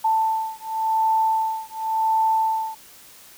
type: beating tone pair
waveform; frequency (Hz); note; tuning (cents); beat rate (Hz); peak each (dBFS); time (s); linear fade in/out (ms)
sine; 885 / 885.91; A5 / A5; +10 / +12; 0.91; -22; 0.04-2.75; 10
effects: white hiss -47 dBFS RMS until 3.37 s